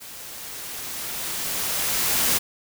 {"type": "noise with level ramp", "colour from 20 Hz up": "white", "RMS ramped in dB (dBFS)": [-40, -20], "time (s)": [0, 2.39], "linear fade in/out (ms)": 20, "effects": []}